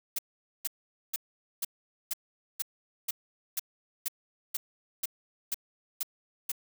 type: noise bursts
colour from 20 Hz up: blue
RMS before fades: -31 dBFS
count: 14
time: 0.16-6.518 s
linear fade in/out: 5 ms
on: 27 ms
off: 460 ms
effects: none